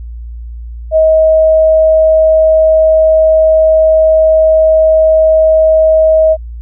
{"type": "tone", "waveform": "sine", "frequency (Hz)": 634, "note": "D#5", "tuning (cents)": 32, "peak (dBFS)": -4, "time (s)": [0.91, 6.37], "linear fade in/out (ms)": 50, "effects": ["added 58 Hz sine -22 dBFS peak until 6.61 s"]}